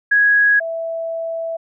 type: tone pair in turn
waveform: sine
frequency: 1661.2 / 659.2 Hz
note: G#6 / E5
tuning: 0 / 0 cents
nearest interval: octave + major third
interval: 1600 cents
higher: first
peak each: -10 / -21 dBFS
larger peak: first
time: 0.11-0.6 / 0.6-1.57 s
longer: second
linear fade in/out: 10 ms
effects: none